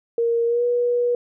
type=tone with pitch glide; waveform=sine; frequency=466.2 to 484 Hz; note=A#4 to B4; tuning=0 to -35 cents; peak=-17 dBFS; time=0.18-1.15 s; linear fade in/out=2 ms; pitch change=+65 cents; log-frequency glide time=0.46-0.64 s; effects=none